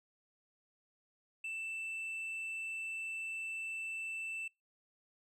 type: tone with tanh clipping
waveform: sine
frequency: 2657 Hz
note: E7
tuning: 13 cents sharp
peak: -39 dBFS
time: 1.44-4.48 s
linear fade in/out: 5 ms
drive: 3 dB
effects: noise-tail reverb RT60 0.2 s tail -25 dB re dry